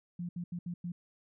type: tone bursts at uneven times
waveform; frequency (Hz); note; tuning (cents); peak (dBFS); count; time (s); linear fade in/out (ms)
sine; 174.61; F3; 0; -35; 5; 0.19-0.29 / 0.36-0.44 / 0.52-0.59 / 0.66-0.74 / 0.84-0.92; 5
effects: none